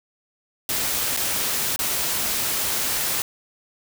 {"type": "noise with dropouts", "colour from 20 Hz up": "white", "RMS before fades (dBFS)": -24, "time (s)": [0.69, 3.22], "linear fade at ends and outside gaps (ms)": 1, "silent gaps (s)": [[1.165, 1.172], [1.761, 1.791]], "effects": []}